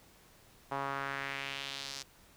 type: tone with band-pass filter sweep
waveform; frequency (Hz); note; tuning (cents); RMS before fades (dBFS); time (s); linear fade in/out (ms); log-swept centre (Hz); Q
sawtooth; 138; C#3; -7; -39; 0.71-2.03; 10; 930 to 5500; 2
effects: pink hiss -61 dBFS RMS until 2.36 s